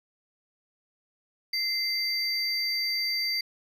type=tone pair together; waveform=triangle; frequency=2079 / 4667 Hz; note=C7 / D8; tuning=-12 / -12 cents; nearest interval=octave + major second; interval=1400 cents; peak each=-30 / -26 dBFS; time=1.53-3.41 s; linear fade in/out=5 ms; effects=none